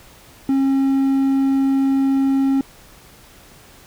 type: tone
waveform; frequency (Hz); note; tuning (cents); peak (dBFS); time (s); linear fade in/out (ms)
triangle; 270.7; C#4; -41; -12; 0.49-2.61; 2
effects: pink hiss -46 dBFS RMS until 3.86 s